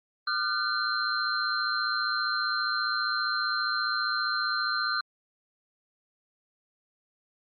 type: tone cluster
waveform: sine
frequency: 1200 / 1397 / 1512 / 4142 Hz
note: D6 / F6 / F#6 / C8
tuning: +37 / 0 / +37 / -18 cents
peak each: -31 dBFS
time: 0.27-5.01 s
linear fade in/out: 5 ms
effects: MP3 32 kbps